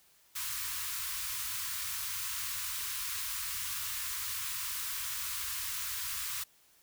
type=band-stop noise; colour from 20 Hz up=white; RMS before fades=-37 dBFS; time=0.35-6.44 s; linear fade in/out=10 ms; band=120 to 960 Hz; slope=96 dB/octave; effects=white hiss -65 dBFS RMS until 6.82 s